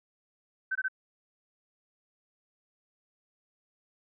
sine tone bursts, 1534 Hz, G6, 38 cents flat, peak -27 dBFS, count 3, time 0.71-0.884 s, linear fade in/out 10 ms, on 44 ms, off 21 ms, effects none

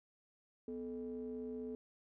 triangle ring-modulated tone, 92.5 Hz, F#2, in tune, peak -36 dBFS, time 0.68-1.75 s, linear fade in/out 0 ms, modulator 342 Hz, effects none

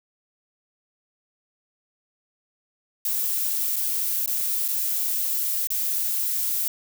violet noise with dropouts, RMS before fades -25 dBFS, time 3.05-6.68 s, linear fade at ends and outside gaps 2 ms, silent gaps 3.76-3.764 / 4.261-4.275 / 4.681-4.685 / 5.672-5.703 s, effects none

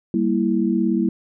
sine chord, E diminished, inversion first, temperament equal, 196 / 233.1 / 329.6 Hz, G3 / Bb3 / E4, 0 / 0 / 0 cents, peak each -21 dBFS, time 0.14-1.09 s, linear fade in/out 2 ms, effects none

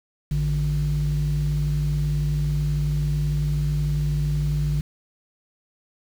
sine tone pair together, 55.51 / 148.2 Hz, A1 / D3, +16 / +16 cents, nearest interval octave + perfect fourth, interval 1700 cents, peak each -23 / -20 dBFS, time 0.31-4.81 s, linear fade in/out 5 ms, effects tanh soft clip ceiling -16 dBFS + 7-bit

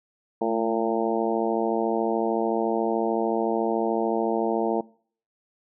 harmonic tone with a mistuned harmonic, 113.7 Hz, A#2, 43 cents flat, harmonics 2 / 3 / 4 / 5 / 6 / 7 / 8, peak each -30 / -28 / -27 / -32 / -30 / -32 / -32 dBFS, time 0.41-4.81 s, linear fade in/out 5 ms, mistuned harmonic 2, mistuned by -39 cents, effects noise-tail reverb RT60 0.5 s tail -22 dB re dry

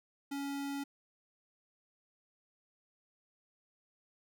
square tone, 280 Hz, C#4, 18 cents sharp, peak -37 dBFS, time 0.31-0.84 s, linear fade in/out 10 ms, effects none

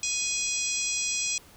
harmonic tone with a mistuned harmonic, 830.6 Hz, G#5, in tune, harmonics 3 / 4 / 5 / 6 / 7 / 8 / 9, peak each -33 / -37 / -38 / -38 / -31 / -38 / -32 dBFS, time 0.03-1.38 s, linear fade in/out 2 ms, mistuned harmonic 9, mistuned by +41 cents, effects pink hiss -53 dBFS RMS until 1.56 s

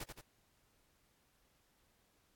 pink noise with echo, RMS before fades -44 dBFS, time 0-0.04 s, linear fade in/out 5 ms, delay 86 ms, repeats 2, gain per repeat -5 dB, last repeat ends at 0.212 s, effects pink hiss -74 dBFS RMS until 2.35 s + AAC 64 kbps

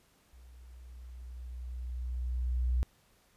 sine tone with level ramp, 61.74 Hz, B1, in tune, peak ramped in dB -52 to -25 dBFS, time 0.33-2.83 s, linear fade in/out 0 ms, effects pink hiss -67 dBFS RMS until 3.36 s + resampled to 32000 Hz

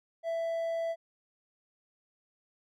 triangle tone, 663 Hz, E5, 10 cents sharp, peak -28 dBFS, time 0.23-0.96 s, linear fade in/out 50 ms, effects none

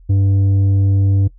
triangle tone with tanh clipping, 98 Hz, G2, in tune, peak -12 dBFS, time 0.09-1.28 s, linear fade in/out 10 ms, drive 11 dB, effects noise-tail reverb RT60 0.1 s tail -19 dB re dry + added 42 Hz sine -40 dBFS peak until 1.38 s

